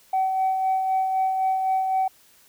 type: tone with tremolo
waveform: sine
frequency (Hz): 760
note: F#5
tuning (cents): +46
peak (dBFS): -17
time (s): 0.13-2.08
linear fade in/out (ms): 5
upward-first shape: sine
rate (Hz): 3.9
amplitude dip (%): 40
effects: tanh soft clip ceiling -16 dBFS + white hiss -56 dBFS RMS until 2.48 s